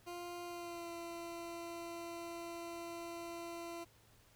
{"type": "tone with pitch glide", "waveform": "20% pulse", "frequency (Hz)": [349.2, 339.5], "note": ["F4", "F4"], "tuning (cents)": [0, -49], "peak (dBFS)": -39, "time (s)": [0.06, 3.85], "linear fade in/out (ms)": 20, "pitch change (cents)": -49, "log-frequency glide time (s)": [0.44, 0.91], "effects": ["added 109 Hz sine -70 dBFS peak until 4.35 s", "pink hiss -67 dBFS RMS until 4.35 s"]}